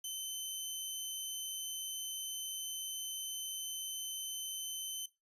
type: tone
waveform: 15% pulse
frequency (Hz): 3067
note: G7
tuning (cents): -38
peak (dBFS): -32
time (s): 0.04-5.06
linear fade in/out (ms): 5
effects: noise-tail reverb RT60 0.2 s tail -17 dB re dry + resampled to 32000 Hz